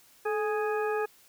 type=harmonic tone with a mistuned harmonic; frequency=415.3 Hz; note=G#4; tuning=in tune; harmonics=1 / 2 / 3 / 4 / 6; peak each=-28 / -34 / -37 / -37 / -44 dBFS; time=0.25-1.06 s; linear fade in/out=10 ms; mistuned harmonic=1; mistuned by=+63 cents; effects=white hiss -59 dBFS RMS until 1.28 s